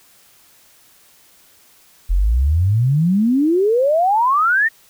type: exponential sweep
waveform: sine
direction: up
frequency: 41.22 to 1881 Hz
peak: -12 dBFS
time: 2.09-4.69 s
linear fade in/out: 20 ms
effects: white hiss -51 dBFS RMS until 4.89 s